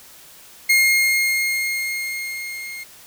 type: tone with level ramp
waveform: 40% pulse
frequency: 2138 Hz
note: C7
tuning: 37 cents sharp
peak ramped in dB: -11 to -30 dBFS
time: 0.69-2.84 s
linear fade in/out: 10 ms
effects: white hiss -45 dBFS RMS until 3.06 s